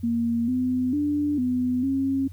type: tone with pitch steps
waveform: sine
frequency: 233.2 / 253.4 / 293.3 / 250.6 / 270.4 Hz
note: A#3 / B3 / D4 / B3 / C#4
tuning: +1 / +45 / -2 / +25 / -43 cents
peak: -21 dBFS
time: 0.03-2.28 s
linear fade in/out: 10 ms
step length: 450 ms
effects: added 91 Hz sine -37 dBFS peak until 2.32 s + white hiss -61 dBFS RMS until 2.32 s